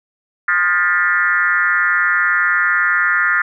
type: tone with frequency modulation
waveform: sine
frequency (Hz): 1592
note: G6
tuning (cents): +26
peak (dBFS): -12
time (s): 0.48-3.42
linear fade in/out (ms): 5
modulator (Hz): 178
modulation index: 1.9
effects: none